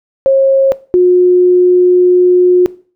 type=tone pair in turn; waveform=sine; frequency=540 / 360.4 Hz; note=C#5 / F#4; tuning=-45 / -45 cents; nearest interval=perfect fifth; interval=700 cents; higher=first; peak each=-4 dBFS; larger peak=neither; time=0.26-0.72 / 0.94-2.66 s; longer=second; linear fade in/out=0 ms; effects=noise-tail reverb RT60 0.4 s tail -19 dB re dry